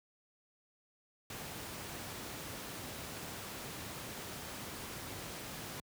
pink noise, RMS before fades -44 dBFS, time 1.3-5.8 s, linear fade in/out 2 ms, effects high-pass 80 Hz 12 dB/octave

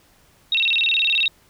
sine tone with vibrato, 3183 Hz, G7, 26 cents sharp, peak -16 dBFS, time 0.52-1.28 s, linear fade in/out 2 ms, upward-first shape square, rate 19 Hz, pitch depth 290 cents each way, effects pink hiss -56 dBFS RMS until 1.49 s

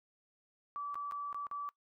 sine tone with dropouts, 1154 Hz, D6, 31 cents flat, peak -37 dBFS, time 0.76-1.69 s, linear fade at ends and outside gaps 0 ms, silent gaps 0.944-0.955 / 1.112-1.121 / 1.328-1.345 / 1.468-1.513 s, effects noise-tail reverb RT60 0.1 s tail -22 dB re dry

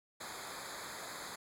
pink noise with comb filter, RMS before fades -45 dBFS, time 0.2-1.36 s, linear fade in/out 10 ms, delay 0.35 ms, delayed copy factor -1, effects low-pass 12000 Hz 12 dB/octave

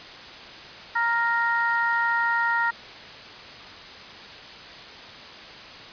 harmonic tone, 466.2 Hz, A#4, in tune, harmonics 2 / 3 / 4, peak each -25 / -25 / -25 dBFS, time 0.95-2.71 s, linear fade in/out 10 ms, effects white hiss -41 dBFS RMS until 5.92 s + resampled to 11025 Hz

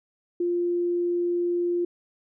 sine tone, 349.2 Hz, F4, in tune, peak -22 dBFS, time 0.4-1.85 s, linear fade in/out 5 ms, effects none

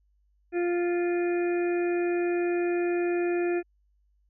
harmonic tone, 349.2 Hz, F4, in tune, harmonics 1 / 2 / 4 / 5 / 6 / 7, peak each -24 / -36 / -43 / -40 / -49 / -40 dBFS, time 0.52-3.63 s, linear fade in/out 50 ms, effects added 50 Hz sine -64 dBFS peak until 4.29 s

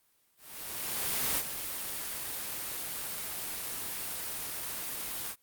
white noise with ADSR envelope, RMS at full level -29 dBFS, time 0.37-5.36 s, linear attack 1000 ms, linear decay 56 ms, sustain -8 dB, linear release 60 ms, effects white hiss -70 dBFS RMS until 5.42 s + Opus 32 kbps

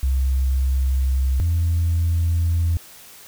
sine tone pair in turn, 66 / 83.95 Hz, C2 / E2, +16 / +32 cents, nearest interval major third, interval 416 cents, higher second, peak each -15 dBFS, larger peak neither, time 0.03-1.4 / 1.4-2.77 s, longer neither, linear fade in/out 0 ms, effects tanh soft clip ceiling -13 dBFS + white hiss -44 dBFS RMS until 3.27 s

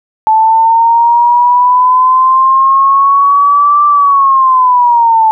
sine linear two-way sweep, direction up then down, 872 to 1174.7 to 872 Hz, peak -4 dBFS, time 0.27-5.31 s, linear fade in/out 0 ms, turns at 3.86 s, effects none

